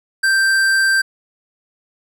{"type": "tone with hard clipping", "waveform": "sine", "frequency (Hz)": 1569, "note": "G6", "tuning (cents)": 1, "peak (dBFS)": -14, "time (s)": [0.23, 1.02], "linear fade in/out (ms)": 10, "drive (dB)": 13, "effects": []}